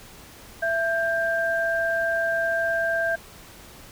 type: tone pair together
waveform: sine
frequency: 665.9 / 1585 Hz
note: E5 / G6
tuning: +17 / +19 cents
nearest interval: octave + minor third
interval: 1502 cents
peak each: -24 dBFS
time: 0.62-3.16 s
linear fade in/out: 10 ms
effects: pink hiss -46 dBFS RMS until 3.91 s